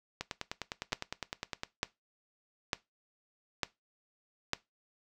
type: two click trains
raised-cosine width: 0.2 ms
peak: -12 / -18 dBFS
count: 5 / 15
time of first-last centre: 0.93-4.534 / 0.21-1.634 s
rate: 1.11 / 9.83 Hz
effects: noise-tail reverb RT60 0.2 s tail -19 dB re dry